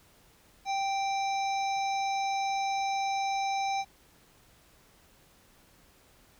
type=harmonic tone with a mistuned harmonic; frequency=784 Hz; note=G5; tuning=in tune; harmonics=1 / 3 / 5 / 7 / 8; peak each=-28 / -38 / -42 / -45 / -46 dBFS; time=0.65-3.85 s; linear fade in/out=50 ms; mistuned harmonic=7; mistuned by=-62 cents; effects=pink hiss -61 dBFS RMS until 6.39 s